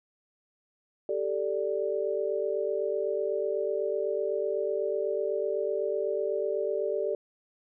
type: chord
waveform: sine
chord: G suspended second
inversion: none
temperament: equal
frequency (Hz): 392 / 440 / 587.3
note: G4 / A4 / D5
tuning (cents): 0 / 0 / 0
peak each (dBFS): -31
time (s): 1.09-7.15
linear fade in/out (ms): 2
effects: none